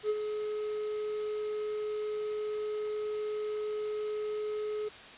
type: tone with ADSR envelope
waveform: triangle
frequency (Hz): 424.4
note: G#4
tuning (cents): +38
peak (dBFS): -23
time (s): 0.03-4.89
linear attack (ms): 67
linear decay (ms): 43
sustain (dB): -7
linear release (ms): 11
effects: white hiss -48 dBFS RMS until 5.17 s + resampled to 8000 Hz